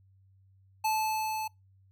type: tone with level ramp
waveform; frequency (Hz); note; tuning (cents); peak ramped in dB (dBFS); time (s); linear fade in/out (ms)
square; 870; A5; -20; -26 to -33; 0.84-1.48; 10
effects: noise-tail reverb RT60 0.2 s tail -25 dB re dry + added 96 Hz sine -59 dBFS peak until 1.91 s